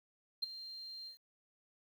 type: tone with ADSR envelope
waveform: sine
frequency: 4175 Hz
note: C8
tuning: 5 cents flat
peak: -29 dBFS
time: 0.42-1.18 s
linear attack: 13 ms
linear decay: 14 ms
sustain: -16 dB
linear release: 110 ms
effects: tanh soft clip ceiling -29 dBFS + 11-bit